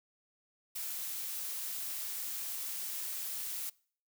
blue noise, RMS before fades -39 dBFS, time 0.75-3.7 s, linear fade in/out 10 ms, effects noise-tail reverb RT60 0.5 s tail -24 dB re dry

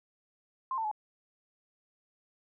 sine tone with pitch steps, 1052 / 892 / 852 Hz, C6 / A5 / G#5, +9 / +23 / +44 cents, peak -30 dBFS, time 0.71-0.914 s, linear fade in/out 2 ms, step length 68 ms, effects none

